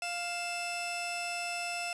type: tone pair together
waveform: sawtooth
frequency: 700 / 2643 Hz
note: F5 / E7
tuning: +4 / +4 cents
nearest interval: octave + major seventh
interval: 2300 cents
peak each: -33 / -33 dBFS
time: 0.02-1.93 s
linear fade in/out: 2 ms
effects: resampled to 24000 Hz + 9-bit